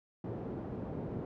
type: band-pass noise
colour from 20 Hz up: pink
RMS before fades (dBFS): -40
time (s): 0.24-1.25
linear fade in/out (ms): 2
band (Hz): 110 to 470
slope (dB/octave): 12
effects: none